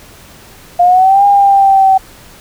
sine exponential two-way sweep, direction up then down, 698.5 to 809 to 763 Hz, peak -4 dBFS, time 0.79-1.98 s, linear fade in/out 10 ms, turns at 1.25 s, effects pink hiss -38 dBFS RMS until 2.4 s

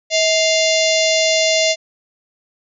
harmonic tone with a mistuned harmonic, 698.5 Hz, F5, in tune, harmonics 1 / 3 / 4 / 5 / 6 / 7 / 8 / 9 / 10, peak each -16 / -21 / -22 / -23 / -24 / -24 / -25 / -26 / -26 dBFS, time 0.1-1.76 s, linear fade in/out 50 ms, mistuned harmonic 1, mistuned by -150 cents, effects none

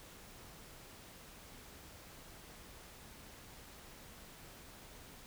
silence, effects pink hiss -55 dBFS RMS until 5.26 s

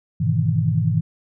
sine chord, E major seventh, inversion first, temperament just, 103.01 / 123.61 / 154.51 / 164.81 Hz, G#2 / B2 / D#3 / E3, -14 / +2 / -12 / 0 cents, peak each -22 dBFS, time 0.2-1.01 s, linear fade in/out 10 ms, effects none

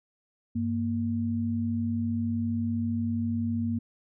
sine tone pair together, 98.01 / 233.1 Hz, G2 / A#3, 0 / 0 cents, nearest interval octave + minor third, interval 1500 cents, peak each -31 / -27 dBFS, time 0.55-3.79 s, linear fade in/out 10 ms, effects none

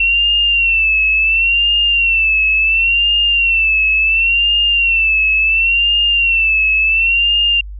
sine tone with vibrato, 2702 Hz, E7, 42 cents sharp, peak -10 dBFS, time 0-7.61 s, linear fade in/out 5 ms, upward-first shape sine, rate 0.71 Hz, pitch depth 76 cents each way, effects added 50 Hz sine -26 dBFS peak until 7.79 s

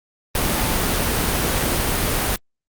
sine tone in noise, 880 Hz, A5, in tune, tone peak -31 dBFS, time 0.53-0.81 s, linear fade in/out 2 ms, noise pink, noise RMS -20 dBFS, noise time 0.35-2.36 s, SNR -14 dB, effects Opus 32 kbps

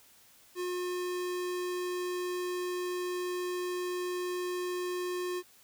square tone, 359.3 Hz, F4, 49 cents sharp, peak -33 dBFS, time 0.55-5.43 s, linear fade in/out 50 ms, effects white hiss -60 dBFS RMS until 5.63 s

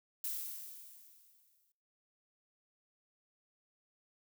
violet noise with exponential decay, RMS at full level -37 dBFS, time 0.24-1.72 s, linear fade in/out 2 ms, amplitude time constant 320 ms, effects noise-tail reverb RT60 1.0 s tail -26 dB re dry

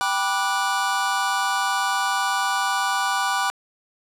square chord, G major seventh, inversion none, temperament just, 784 / 980 / 1176 / 1470 Hz, G5 / B5 / D6 / F#6, 0 / -14 / +2 / -12 cents, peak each -27 dBFS, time 0.01-3.5 s, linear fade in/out 0 ms, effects low-pass 11000 Hz 12 dB/octave + 8-bit

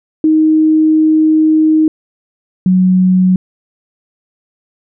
sine tone pair in turn, 313 / 184.72 Hz, D#4 / F#3, +10 / -3 cents, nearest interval major sixth, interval 913 cents, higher first, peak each -6 dBFS, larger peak neither, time 0.24-1.88 / 2.66-3.36 s, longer first, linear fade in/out 2 ms, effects none

